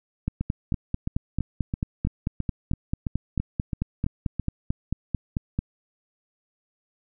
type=two click trains; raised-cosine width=5 ms; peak=-14 / -12 dBFS; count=13 / 25; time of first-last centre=0.41-4.397 / 0.28-5.59 s; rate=3.01 / 4.52 Hz; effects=none